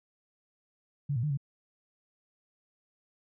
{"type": "tone with pitch steps", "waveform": "sine", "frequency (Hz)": [142.6, 116.9, 150.3, 138.9], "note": ["C#3", "A#2", "D3", "C#3"], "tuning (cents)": [49, 5, 40, 4], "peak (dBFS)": -27, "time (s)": [1.09, 1.374], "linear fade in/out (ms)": 10, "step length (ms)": 71, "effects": []}